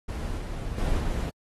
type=noise with level steps; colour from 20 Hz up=brown; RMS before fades=-31 / -33 / -26 / -28 dBFS; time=0.08-1.3 s; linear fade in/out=10 ms; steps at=0.38 / 0.78 / 0.99 s; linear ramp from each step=2 ms; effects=AAC 32 kbps